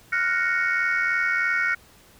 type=chord; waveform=sine; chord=Gb major seventh; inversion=third; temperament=equal; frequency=1396.9 / 1480 / 1864.7 / 2217 Hz; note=F6 / Gb6 / Bb6 / Db7; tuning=0 / 0 / 0 / 0 cents; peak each=-25 dBFS; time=0.12-1.75 s; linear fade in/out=10 ms; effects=tanh soft clip ceiling -14 dBFS + pink hiss -53 dBFS RMS until 2.19 s